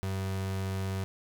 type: tone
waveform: 35% pulse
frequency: 95.8 Hz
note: G2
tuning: 39 cents flat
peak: -29 dBFS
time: 0.03-1.04 s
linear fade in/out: 0 ms
effects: none